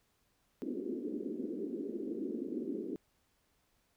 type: band-pass noise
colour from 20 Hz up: white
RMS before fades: -39 dBFS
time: 0.62-2.96 s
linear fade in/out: 0 ms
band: 220 to 400 Hz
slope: 48 dB/octave
effects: pink hiss -75 dBFS RMS until 3.96 s